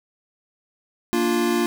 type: chord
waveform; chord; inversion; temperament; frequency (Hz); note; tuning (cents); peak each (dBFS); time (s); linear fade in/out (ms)
square; Bb major; none; equal; 233.1 / 293.7 / 349.2; Bb3 / D4 / F4; 0 / 0 / 0; -24 / -27 / -22; 1.13-1.66; 0
effects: none